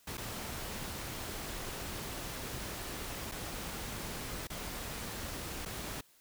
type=noise with dropouts; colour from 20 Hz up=pink; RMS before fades=-41 dBFS; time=0.07-6.01 s; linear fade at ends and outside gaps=5 ms; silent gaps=0.172-0.178 / 3.315-3.319 / 4.472-4.5 / 5.652-5.658 s; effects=white hiss -65 dBFS RMS until 6.2 s